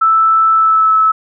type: tone with pitch glide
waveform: sine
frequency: 1318.5 to 1301.9 Hz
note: E6 to E6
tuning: 0 to -22 cents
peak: -7 dBFS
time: 0.01-1.12 s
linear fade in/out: 10 ms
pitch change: -22 cents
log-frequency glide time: 0.53-0.93 s
effects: none